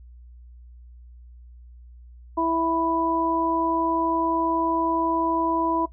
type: harmonic tone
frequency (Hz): 329.6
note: E4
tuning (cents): 0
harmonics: 1 / 2 / 3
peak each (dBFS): -24 / -28 / -24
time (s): 2.37-5.86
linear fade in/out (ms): 10
effects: noise-tail reverb RT60 0.1 s tail -17 dB re dry + added 60 Hz sine -43 dBFS peak until 5.92 s